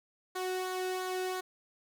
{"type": "tone with flanger", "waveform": "sawtooth", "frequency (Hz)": 370, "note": "F#4", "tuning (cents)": 0, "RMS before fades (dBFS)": -35, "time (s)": [0.35, 1.41], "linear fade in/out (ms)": 10, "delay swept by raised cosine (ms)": [0.36, 0.97], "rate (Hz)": 2.9, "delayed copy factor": -0.5, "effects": []}